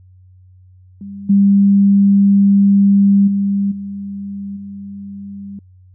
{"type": "tone with level steps", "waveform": "sine", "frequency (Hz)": 199, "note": "G3", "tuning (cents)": 26, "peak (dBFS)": [-27, -7, -13, -23, -27], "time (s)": [1.01, 5.59], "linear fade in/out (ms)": 2, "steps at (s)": [1.29, 3.27, 3.71, 4.56], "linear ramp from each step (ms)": 10, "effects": ["added 92 Hz sine -42 dBFS peak until 5.94 s"]}